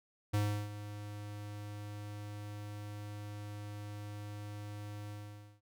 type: tone with ADSR envelope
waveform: square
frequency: 103.83 Hz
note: G#2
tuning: in tune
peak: -29 dBFS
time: 0.33-5.61 s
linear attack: 14 ms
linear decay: 340 ms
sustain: -14 dB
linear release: 510 ms
effects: none